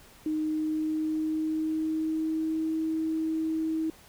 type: tone with pitch glide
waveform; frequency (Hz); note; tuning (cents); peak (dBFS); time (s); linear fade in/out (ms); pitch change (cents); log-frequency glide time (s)
sine; 309.9 to 319; D#4 to D#4; -7 to +43; -26; 0.26-3.9; 2; +50; 0.41-2.75
effects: pink hiss -54 dBFS RMS until 4.08 s